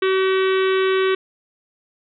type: harmonic tone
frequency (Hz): 380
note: F#4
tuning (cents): +46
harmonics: 1 / 3 / 4 / 5 / 6 / 7 / 8 / 9 / 10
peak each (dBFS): -16 / -26 / -28 / -30 / -32 / -33 / -34 / -35 / -36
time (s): 0.02-1.15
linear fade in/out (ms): 5
effects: none